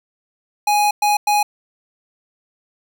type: tone bursts at uneven times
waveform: square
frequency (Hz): 830.6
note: G#5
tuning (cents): 0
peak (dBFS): -14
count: 3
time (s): 0.67-0.91 / 1.02-1.17 / 1.27-1.43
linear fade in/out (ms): 5
effects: none